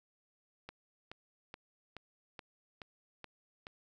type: click train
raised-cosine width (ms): 0.3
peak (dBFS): -29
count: 8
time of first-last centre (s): 0.69-3.669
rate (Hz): 2.35
effects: none